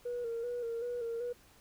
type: tone with vibrato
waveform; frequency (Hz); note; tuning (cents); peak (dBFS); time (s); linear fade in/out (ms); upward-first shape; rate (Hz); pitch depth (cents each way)
sine; 473.7; A#4; +28; -33; 0.05-1.33; 10; square; 2.6; 41
effects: tanh soft clip ceiling -31 dBFS + pink hiss -62 dBFS RMS until 1.6 s